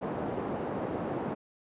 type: band-pass noise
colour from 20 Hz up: pink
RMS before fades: -34 dBFS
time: 0.01-1.35 s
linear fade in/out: 20 ms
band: 200 to 750 Hz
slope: 12 dB/octave
effects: resampled to 8000 Hz